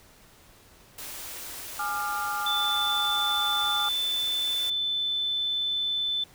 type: band-stop noise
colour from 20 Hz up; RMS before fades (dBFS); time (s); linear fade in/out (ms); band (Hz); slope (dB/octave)
white; -39; 0.98-4.7; 5; 110 to 250; 96
type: chord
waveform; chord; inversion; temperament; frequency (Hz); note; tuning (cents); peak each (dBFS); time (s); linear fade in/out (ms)
sine; D diminished; second; equal with one note detuned; 830.6 / 1195.2 / 1396.9; Ab5 / D6 / F6; 0 / +30 / 0; -32; 1.79-3.89; 5
type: tone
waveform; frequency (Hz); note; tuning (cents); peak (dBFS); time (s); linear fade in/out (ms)
sine; 3519; A7; 0; -25; 2.46-6.24; 5
effects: pink hiss -55 dBFS RMS until 6.34 s